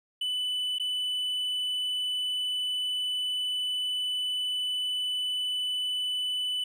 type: tone with dropouts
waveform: triangle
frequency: 2991 Hz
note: F#7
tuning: 18 cents sharp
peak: -26 dBFS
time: 0.21-6.64 s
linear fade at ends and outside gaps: 5 ms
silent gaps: 0.785-0.797 s
effects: none

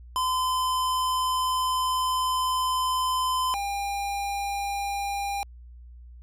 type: tone pair in turn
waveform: square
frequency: 1023 / 801.9 Hz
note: C6 / G5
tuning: -39 / +39 cents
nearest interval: major third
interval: 422 cents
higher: first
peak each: -24 / -28 dBFS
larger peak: first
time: 0.16-3.54 / 3.54-5.43 s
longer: first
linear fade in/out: 0 ms
effects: added 60 Hz sine -43 dBFS peak until 6.22 s + resampled to 32000 Hz

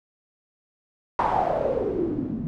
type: noise with low-pass filter sweep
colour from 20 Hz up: white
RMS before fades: -25 dBFS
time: 1.19-2.47 s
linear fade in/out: 0 ms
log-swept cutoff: 1000 to 200 Hz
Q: 5.9
effects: none

